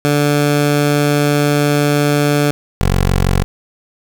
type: tone pair in turn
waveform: 15% pulse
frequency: 145.9 / 45.96 Hz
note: D3 / F#1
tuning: -11 / -11 cents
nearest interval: octave + minor sixth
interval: 2000 cents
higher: first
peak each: -5 dBFS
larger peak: neither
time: 0.05-2.51 / 2.81-3.44 s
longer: first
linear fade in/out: 0 ms
effects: none